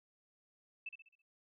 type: tone with echo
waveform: sine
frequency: 2637 Hz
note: E7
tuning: in tune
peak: -40 dBFS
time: 0.86-0.89 s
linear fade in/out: 5 ms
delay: 66 ms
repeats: 5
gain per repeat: -7 dB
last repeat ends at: 1.22 s
effects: none